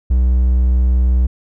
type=tone with vibrato; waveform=triangle; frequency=62.4 Hz; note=B1; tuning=19 cents sharp; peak=-8 dBFS; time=0.1-1.27 s; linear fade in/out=10 ms; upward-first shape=sine; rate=19 Hz; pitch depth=10 cents each way; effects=none